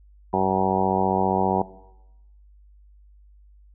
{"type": "harmonic tone", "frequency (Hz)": 95, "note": "F#2", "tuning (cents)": 46, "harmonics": [1, 2, 3, 4, 5, 6, 7, 8, 9, 10], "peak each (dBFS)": [-34, -27, -32, -26, -30, -32, -30, -26, -27, -27], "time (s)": [0.33, 1.62], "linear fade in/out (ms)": 5, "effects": ["noise-tail reverb RT60 0.9 s tail -18 dB re dry", "added 50 Hz sine -49 dBFS peak until 3.74 s"]}